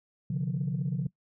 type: tone cluster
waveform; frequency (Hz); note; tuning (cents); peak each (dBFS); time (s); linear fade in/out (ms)
sine; 132.3 / 148 / 176.9; C3 / D3 / F3; +20 / +14 / +23; -31; 0.3-1.07; 5
effects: noise-tail reverb RT60 0.1 s tail -21 dB re dry + tanh soft clip ceiling -22 dBFS